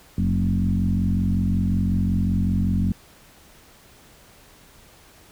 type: tone with frequency modulation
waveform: sine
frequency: 138.59 Hz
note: C#3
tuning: in tune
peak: -18 dBFS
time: 0.18-2.92 s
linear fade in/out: 2 ms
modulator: 45.4 Hz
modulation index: 2.2
effects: pink hiss -51 dBFS RMS until 5.31 s